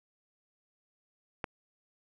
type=click; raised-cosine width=0.5 ms; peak=-18 dBFS; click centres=1.442 s; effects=none